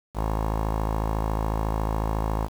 sawtooth tone with low-pass filter, 54 Hz, A1, 32 cents flat, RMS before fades -26 dBFS, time 0.14-2.49 s, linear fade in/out 50 ms, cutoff 960 Hz, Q 3.6, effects 7-bit

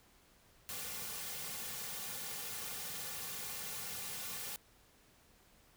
white noise with comb filter, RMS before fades -43 dBFS, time 0.69-4.56 s, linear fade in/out 0 ms, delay 3.1 ms, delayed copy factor -0.9, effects pink hiss -66 dBFS RMS until 5.76 s

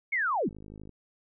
sine linear sweep, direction down, 2245 to 133.9 Hz, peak -25 dBFS, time 0.12-0.49 s, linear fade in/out 10 ms
click train, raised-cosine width 3 ms, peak -33 dBFS, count 22, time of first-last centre 0.49-0.893 s, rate 52.1 Hz
effects none

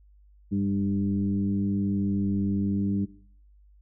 sine tone with frequency modulation, 198.4 Hz, G3, 21 cents sharp, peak -23 dBFS, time 0.51-3.06 s, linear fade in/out 20 ms, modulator 99.4 Hz, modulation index 0.93, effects noise-tail reverb RT60 0.6 s tail -20 dB re dry + added 50 Hz sine -53 dBFS peak until 3.81 s

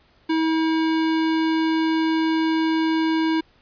square tone, 321 Hz, E4, 46 cents flat, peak -19 dBFS, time 0.29-3.41 s, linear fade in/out 10 ms, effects pink hiss -58 dBFS RMS until 3.61 s + resampled to 11025 Hz

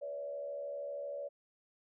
sine tone with frequency modulation, 570 Hz, C#5, 48 cents sharp, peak -38 dBFS, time 0.01-1.29 s, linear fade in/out 20 ms, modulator 72.9 Hz, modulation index 0.63, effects none

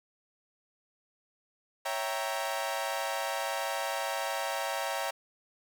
sawtooth chord, C# diminished seventh, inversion none, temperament equal with one note detuned, 554.4 / 659.3 / 780.8 / 932.3 Hz, C#5 / E5 / G5 / Bb5, 0 / 0 / -7 / 0 cents, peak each -33 dBFS, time 1.85-5.11 s, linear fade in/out 10 ms, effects none

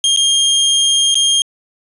sawtooth tone with dropouts, 3218 Hz, G7, 45 cents sharp, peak -7 dBFS, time 0.04-1.42 s, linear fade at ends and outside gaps 1 ms, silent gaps 0.163-0.172 / 1.144-1.154 s, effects resampled to 24000 Hz

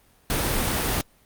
pink noise, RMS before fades -24 dBFS, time 0.3-1.01 s, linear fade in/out 0 ms, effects pink hiss -59 dBFS RMS until 1.25 s + Opus 32 kbps

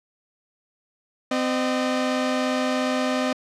sawtooth tone pair together, 256.7 / 610.5 Hz, C4 / D#5, -33 / -33 cents, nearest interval octave + minor third, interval 1500 cents, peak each -19 / -22 dBFS, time 1.31-3.33 s, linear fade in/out 5 ms, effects low-pass 6000 Hz 12 dB/octave

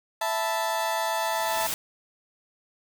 35% pulse chord, E suspended fourth, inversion none, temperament equal, 659.3 / 880 / 987.8 Hz, E5 / A5 / B5, 0 / 0 / 0 cents, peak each -28 / -26 / -31 dBFS, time 0.21-1.67 s, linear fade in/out 5 ms
white noise with exponential growth, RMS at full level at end -28 dBFS, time 0.77-1.74 s, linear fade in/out 1 ms, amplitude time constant 210 ms
effects none

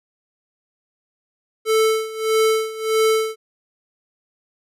square tone with tremolo, 440 Hz, A4, in tune, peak -14 dBFS, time 1.65-3.36 s, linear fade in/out 50 ms, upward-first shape sine, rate 1.6 Hz, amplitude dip 85%, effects resampled to 32000 Hz

